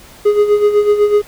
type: tone with tremolo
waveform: triangle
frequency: 415.3 Hz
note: G#4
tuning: in tune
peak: -4 dBFS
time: 0.25-1.22 s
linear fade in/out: 10 ms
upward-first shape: sine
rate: 8 Hz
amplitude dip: 65%
effects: pink hiss -40 dBFS RMS until 1.27 s